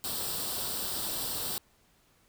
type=noise with comb filter; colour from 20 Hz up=white; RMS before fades=-34 dBFS; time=0.04-1.58 s; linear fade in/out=0 ms; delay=0.23 ms; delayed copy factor=+0.65; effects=pink hiss -66 dBFS RMS until 2.28 s